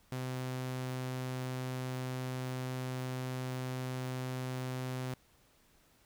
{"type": "tone", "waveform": "sawtooth", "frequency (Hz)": 128.3, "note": "C3", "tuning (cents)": -34, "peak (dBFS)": -32, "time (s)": [0.12, 5.14], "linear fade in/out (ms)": 2, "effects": ["pink hiss -67 dBFS RMS until 6.05 s"]}